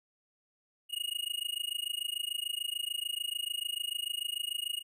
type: tone with amplitude modulation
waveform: square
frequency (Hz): 2873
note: F7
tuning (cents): +48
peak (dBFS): -30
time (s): 0.89-4.83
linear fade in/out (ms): 50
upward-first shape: sine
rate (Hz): 26.8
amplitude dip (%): 100
effects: none